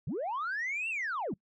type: linear two-way sweep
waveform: sine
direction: up then down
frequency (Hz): 103.8 to 2761 to 137.9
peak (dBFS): -30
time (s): 0.07-1.34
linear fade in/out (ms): 5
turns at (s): 0.89
effects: noise-tail reverb RT60 0.1 s tail -26 dB re dry + tanh soft clip ceiling -29 dBFS